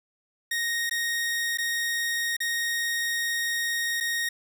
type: tone with dropouts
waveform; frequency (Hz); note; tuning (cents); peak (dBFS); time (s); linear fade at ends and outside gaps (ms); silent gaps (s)
sawtooth; 1864.7; A#6; 0; -22; 0.51-4.29; 5; 0.896-0.91 / 1.574-1.584 / 2.367-2.403 / 4.003-4.007
effects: none